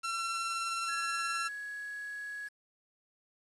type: tone with tremolo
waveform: sawtooth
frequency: 1353 Hz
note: E6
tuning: 45 cents sharp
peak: -28 dBFS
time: 0.03-1.49 s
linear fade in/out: 20 ms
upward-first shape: triangle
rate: 19 Hz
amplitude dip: 25%
type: tone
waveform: sine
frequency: 1674 Hz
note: G#6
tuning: 13 cents sharp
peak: -38 dBFS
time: 0.88-2.49 s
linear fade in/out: 20 ms
effects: resampled to 24000 Hz + 9-bit